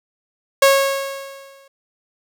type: tone with exponential decay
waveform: sawtooth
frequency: 548 Hz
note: C#5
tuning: 20 cents flat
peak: -4 dBFS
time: 0.62-1.68 s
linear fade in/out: 5 ms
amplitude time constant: 230 ms
effects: none